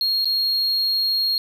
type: tone with dropouts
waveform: triangle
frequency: 4267 Hz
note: C8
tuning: 33 cents sharp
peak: -17 dBFS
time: 0.01-1.38 s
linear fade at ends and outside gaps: 1 ms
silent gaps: 0.246-0.255 s
effects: none